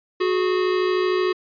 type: tone pair together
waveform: square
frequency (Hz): 366.7 / 419.9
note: F#4 / G#4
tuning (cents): -15 / +19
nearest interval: major second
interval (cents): 234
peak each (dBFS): -20 / -26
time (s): 0.2-1.33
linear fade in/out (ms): 10
effects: resampled to 11025 Hz